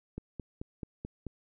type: click train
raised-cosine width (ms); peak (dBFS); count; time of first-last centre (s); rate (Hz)
3; -25; 6; 0.18-1.267; 4.6
effects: none